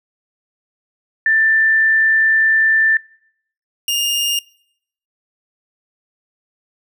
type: tone pair in turn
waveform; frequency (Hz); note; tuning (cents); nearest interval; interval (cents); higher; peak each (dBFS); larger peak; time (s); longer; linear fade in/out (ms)
sine / sawtooth; 1775 / 2826; A6 / F7; +15 / +20; minor sixth; 805; second; -11 / -13; first; 1.26-2.97 / 3.88-4.39; first; 2
effects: noise-tail reverb RT60 0.7 s tail -23 dB re dry